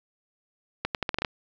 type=accelerating click train; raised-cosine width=0.3 ms; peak=-10 dBFS; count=8; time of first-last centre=0.85-1.248 s; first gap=98 ms; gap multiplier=0.81; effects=resampled to 16000 Hz + 7-bit